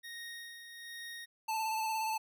25% pulse tone with tremolo, 1864.7 Hz, A#6, in tune, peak -39 dBFS, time 0.03-1.26 s, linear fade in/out 20 ms, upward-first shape sine, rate 1.2 Hz, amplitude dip 50%
square tone with vibrato, 880 Hz, A5, in tune, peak -33 dBFS, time 1.48-2.18 s, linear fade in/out 10 ms, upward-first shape square, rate 17 Hz, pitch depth 21 cents each way
effects none

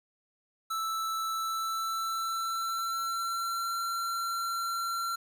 square tone with pitch glide, 1318.5 to 1364.2 Hz, E6 to F6, 0 to -41 cents, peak -31 dBFS, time 0.7-5.16 s, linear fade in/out 10 ms, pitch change +59 cents, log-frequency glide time 1.33-3.76 s, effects 10-bit

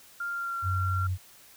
sine tone with pitch glide, 1396.9 to 1372.1 Hz, F6 to F6, 0 to -31 cents, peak -30 dBFS, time 0.2-1.07 s, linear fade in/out 5 ms, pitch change -31 cents, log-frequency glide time 0.3-0.57 s
sine tone, 92.5 Hz, F#2, in tune, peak -26 dBFS, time 0.62-1.18 s, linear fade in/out 50 ms
effects white hiss -54 dBFS RMS until 1.56 s

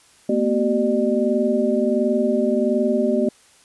sine tone cluster, 224.8 / 246.2 / 383.1 / 600 Hz, A3 / B3 / G4 / D5, +37 / -5 / -40 / +37 cents, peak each -22 dBFS, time 0.29-3.29 s, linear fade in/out 5 ms, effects white hiss -53 dBFS RMS until 3.64 s + resampled to 24000 Hz

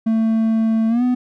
triangle tone with pitch glide, 223.2 to 249.1 Hz, A3 to B3, +25 to +15 cents, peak -12 dBFS, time 0.06-1.15 s, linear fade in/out 10 ms, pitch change +190 cents, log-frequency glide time 0.88-1.03 s, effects none

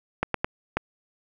clicks, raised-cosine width 0.5 ms, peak -8 dBFS, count 4, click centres 0.23 / 0.343 / 0.445 / 0.77 s, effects none

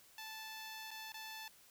10% pulse tone with dropouts, 877 Hz, A5, 6 cents flat, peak -38 dBFS, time 0.18-1.48 s, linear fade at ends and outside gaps 2 ms, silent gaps 0.907-0.913 / 1.121-1.142 s, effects white hiss -64 dBFS RMS until 1.7 s

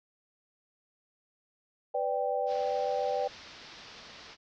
sine chord, G major, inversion first, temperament equal with one note detuned, 500.2 / 587.3 / 784 Hz, B4 / D5 / G5, +22 / 0 / 0 cents, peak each -32 dBFS, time 1.94-3.28 s, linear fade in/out 10 ms
white low-pass noise, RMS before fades -50 dBFS, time 2.46-4.37 s, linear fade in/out 50 ms, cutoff 5400 Hz, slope 48 dB/octave
effects none

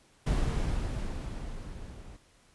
brown noise with level ramp, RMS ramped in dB -26 to -46 dBFS, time 0.26-2.17 s, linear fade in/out 10 ms, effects pink hiss -63 dBFS RMS until 2.54 s + resampled to 24000 Hz

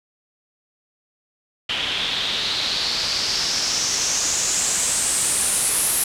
white noise with low-pass filter sweep, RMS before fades -22 dBFS, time 1.69-6.04 s, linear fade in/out 5 ms, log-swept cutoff 3100 to 11000 Hz, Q 4.2, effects none

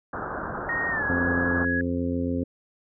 white low-pass noise, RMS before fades -32 dBFS, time 0.13-1.65 s, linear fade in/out 5 ms, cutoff 1600 Hz, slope 96 dB/octave
sine tone with pitch glide, 1864.7 to 1670.9 Hz, A#6 to G#6, 0 to +10 cents, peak -25 dBFS, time 0.69-1.81 s, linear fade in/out 2 ms, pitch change -190 cents, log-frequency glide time 0.9-1.05 s
harmonic tone, 87.31 Hz, F2, in tune, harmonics 1 / 2 / 3 / 4 / 5 / 6, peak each -31 / -34 / -26 / -38 / -35 / -34 dBFS, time 1.09-2.44 s, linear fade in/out 10 ms
effects none

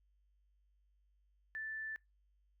sine tone, 1760 Hz, A6, in tune, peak -40 dBFS, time 1.55-1.96 s, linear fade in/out 0 ms, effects noise-tail reverb RT60 0.2 s tail -24 dB re dry + added 50 Hz sine -70 dBFS peak until 2.6 s

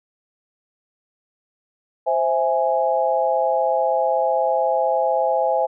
sine chord, C augmented, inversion none, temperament equal, 523.3 / 659.3 / 830.6 Hz, C5 / E5 / G#5, 0 / 0 / 0 cents, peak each -21 dBFS, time 2.06-5.67 s, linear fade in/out 20 ms, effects none

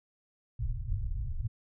pink low-pass noise, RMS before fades -33 dBFS, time 0.59-1.48 s, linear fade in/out 10 ms, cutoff 130 Hz, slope 96 dB/octave, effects none

